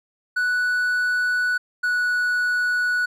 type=tone pair in turn; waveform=triangle; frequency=1480 / 1472 Hz; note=F#6 / F#6; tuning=0 / -9 cents; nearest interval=unison; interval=9 cents; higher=first; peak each=-17 dBFS; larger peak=neither; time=0.36-1.58 / 1.83-3.06 s; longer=second; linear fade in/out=10 ms; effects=none